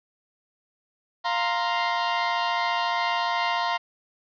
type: chord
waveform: sawtooth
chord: F suspended fourth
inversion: none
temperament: equal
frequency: 698.5 / 932.3 / 1046.5 Hz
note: F5 / Bb5 / C6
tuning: 0 / 0 / 0 cents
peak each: -24 / -23 / -24 dBFS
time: 1.24-3.78 s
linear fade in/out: 20 ms
effects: resampled to 11025 Hz + 9-bit